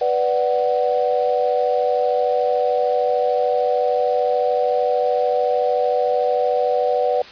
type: chord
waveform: sine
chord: B minor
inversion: none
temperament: equal with one note detuned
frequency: 493.9 / 587.3 / 744.3 Hz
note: B4 / D5 / F#5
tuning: 0 / 0 / +10 cents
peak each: -19 / -21 / -21 dBFS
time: 0.01-7.22 s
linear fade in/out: 5 ms
effects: white hiss -39 dBFS RMS until 7.31 s + resampled to 11025 Hz